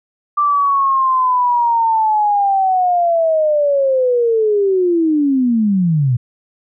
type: linear sweep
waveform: sine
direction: down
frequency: 1180 to 116.54 Hz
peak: -11 dBFS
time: 0.37-6.17 s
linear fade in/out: 10 ms
effects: none